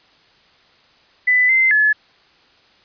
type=tone with pitch steps; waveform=sine; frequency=1997 / 2073 / 1714 Hz; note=B6 / C7 / A6; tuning=+19 / -17 / -46 cents; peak=-11 dBFS; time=1.27-1.93 s; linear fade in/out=10 ms; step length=220 ms; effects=white hiss -53 dBFS RMS until 2.84 s + resampled to 11025 Hz